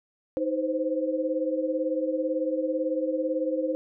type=tone cluster; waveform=sine; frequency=313.3 / 511 / 529 Hz; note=D#4 / C5 / C5; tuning=+12 / -41 / +19 cents; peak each=-29 dBFS; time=0.37-3.75 s; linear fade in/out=0 ms; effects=none